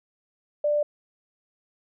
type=tone; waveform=sine; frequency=591 Hz; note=D5; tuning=11 cents sharp; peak=-20 dBFS; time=0.64-0.83 s; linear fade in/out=5 ms; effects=none